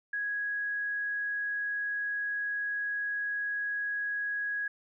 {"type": "tone", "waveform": "sine", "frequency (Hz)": 1661.2, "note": "G#6", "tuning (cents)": 0, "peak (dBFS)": -30, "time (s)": [0.13, 4.68], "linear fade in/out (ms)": 5, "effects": []}